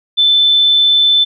sine tone, 3524 Hz, A7, 2 cents sharp, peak -7 dBFS, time 0.17-1.25 s, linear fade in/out 20 ms, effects none

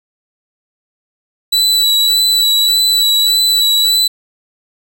40% pulse tone with vibrato, 3951 Hz, B7, in tune, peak -8 dBFS, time 1.52-4.08 s, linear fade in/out 10 ms, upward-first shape sine, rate 1.7 Hz, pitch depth 21 cents each way, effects none

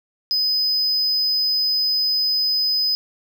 triangle tone, 5020 Hz, D#8, 15 cents sharp, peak -16 dBFS, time 0.31-2.95 s, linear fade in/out 0 ms, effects none

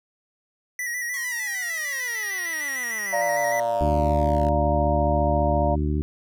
square tone with vibrato, 1936 Hz, B6, 35 cents flat, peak -27 dBFS, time 0.79-3.6 s, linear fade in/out 2 ms, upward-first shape square, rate 6.6 Hz, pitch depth 39 cents each way
5% pulse exponential sweep, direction down, 1118 to 55 Hz, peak -26 dBFS, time 1.14-4.5 s, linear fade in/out 0 ms
sine chord, Bb major, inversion first, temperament equal, 587.3 / 698.5 / 932.3 Hz, D5 / F5 / Bb5, 0 / 0 / 0 cents, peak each -24 / -25 / -29 dBFS, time 3.12-5.76 s, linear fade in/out 20 ms
harmonic tone, 74.6 Hz, D2, 28 cents sharp, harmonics 1 / 2 / 3 / 4 / 5, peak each -23 / -28 / -31 / -29 / -33 dBFS, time 3.81-6.02 s, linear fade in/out 0 ms
effects none

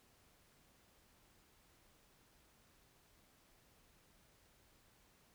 silence, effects pink hiss -70 dBFS RMS until 5.34 s

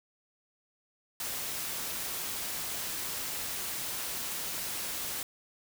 white noise, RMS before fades -36 dBFS, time 1.2-5.23 s, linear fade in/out 2 ms, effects none

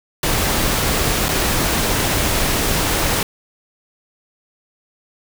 pink noise with dropouts, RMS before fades -18 dBFS, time 0.23-3.23 s, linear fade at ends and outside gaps 2 ms, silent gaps 1.284-1.289 s, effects none

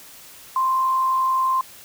sine tone with frequency modulation, 1046.5 Hz, C6, in tune, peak -17 dBFS, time 0.56-1.61 s, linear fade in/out 2 ms, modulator 50.9 Hz, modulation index 0.25, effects white hiss -44 dBFS RMS until 1.84 s

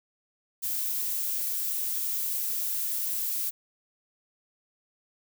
violet noise, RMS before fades -30 dBFS, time 0.62-3.51 s, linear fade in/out 20 ms, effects none

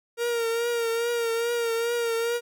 45% pulse tone with vibrato, 466.2 Hz, A#4, in tune, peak -24 dBFS, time 0.17-2.41 s, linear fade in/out 50 ms, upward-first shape triangle, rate 2.4 Hz, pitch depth 45 cents each way, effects none

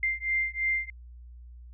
sine beating tone pair, 2093 / 2096 Hz, C7 / C7, 0 / +2 cents, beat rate 3 Hz, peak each -29 dBFS, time 0.03-0.9 s, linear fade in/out 2 ms, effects added 60 Hz sine -44 dBFS peak until 1.73 s

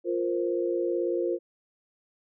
sine chord, F suspended fourth, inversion none, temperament just, 349.2 / 465.6 / 523.8 Hz, F4 / Bb4 / C5, 0 / -2 / +2 cents, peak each -27 / -31 / -31 dBFS, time 0.04-1.39 s, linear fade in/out 50 ms, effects none

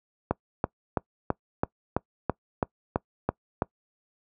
click train, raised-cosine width 1 ms, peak -9 dBFS, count 11, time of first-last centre 0.31-3.621 s, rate 3.02 Hz, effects noise-tail reverb RT60 0.1 s tail -24 dB re dry + high-pass 60 Hz 12 dB/octave

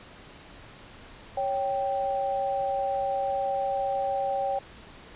sine tone pair together, 554.4 / 782.8 Hz, C#5 / G5, 0 / -3 cents, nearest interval tritone, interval 597 cents, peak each -29 / -27 dBFS, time 1.37-4.59 s, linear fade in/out 5 ms, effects pink hiss -48 dBFS RMS until 5.15 s + resampled to 8000 Hz

